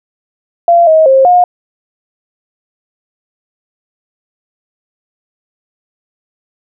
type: tone with pitch steps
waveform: sine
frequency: 686 / 634 / 533 / 716 Hz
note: F5 / D#5 / C5 / F5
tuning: -31 / +32 / +32 / +43 cents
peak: -3 dBFS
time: 0.68-1.44 s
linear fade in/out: 2 ms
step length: 190 ms
effects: none